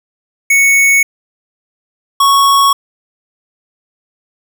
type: tone pair in turn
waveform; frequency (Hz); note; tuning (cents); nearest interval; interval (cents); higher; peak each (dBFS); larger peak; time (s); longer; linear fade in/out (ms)
square; 2217 / 1108.5; C#7 / C#6; 0 / 0; octave; 1200; first; -7; neither; 0.5-1.03 / 2.2-2.73; neither; 5
effects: none